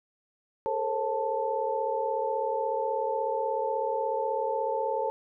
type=tone cluster; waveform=sine; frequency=424.3 / 460.7 / 535 / 881 Hz; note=G#4 / A#4 / C5 / A5; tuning=+37 / -20 / +38 / +2 cents; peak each=-35 / -33 / -31 / -30 dBFS; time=0.66-5.1 s; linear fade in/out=0 ms; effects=none